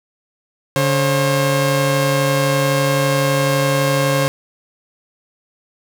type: tone pair together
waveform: sawtooth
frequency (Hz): 142.2 / 536.9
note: C#3 / C5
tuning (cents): +45 / +45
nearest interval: octave + major seventh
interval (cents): 2300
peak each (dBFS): -13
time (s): 0.76-4.28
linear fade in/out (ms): 0
effects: none